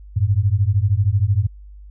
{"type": "beating tone pair", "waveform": "sine", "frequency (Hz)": [94.3, 107.3], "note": ["F#2", "A2"], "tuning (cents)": [33, -43], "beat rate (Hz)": 13, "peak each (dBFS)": [-17, -17], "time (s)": [0.16, 1.47], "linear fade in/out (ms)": 10, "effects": ["added 50 Hz sine -37 dBFS peak until 1.9 s"]}